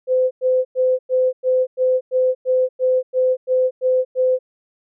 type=tone bursts; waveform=sine; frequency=512 Hz; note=C5; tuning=38 cents flat; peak=-13 dBFS; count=13; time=0.07-4.39 s; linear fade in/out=50 ms; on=240 ms; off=100 ms; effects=none